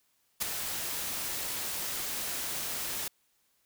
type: noise with ADSR envelope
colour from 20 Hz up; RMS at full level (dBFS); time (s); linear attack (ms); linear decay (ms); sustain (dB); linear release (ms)
white; -27; 0.4-3.08; 24; 4; -8; 4
effects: white hiss -72 dBFS RMS until 3.65 s